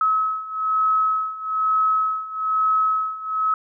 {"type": "beating tone pair", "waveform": "sine", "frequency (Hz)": [1285, 1286.1], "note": ["E6", "E6"], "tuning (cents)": [-45, -43], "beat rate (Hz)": 1.1, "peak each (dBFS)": [-23, -20], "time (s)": [0.01, 3.54], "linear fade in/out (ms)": 2, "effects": []}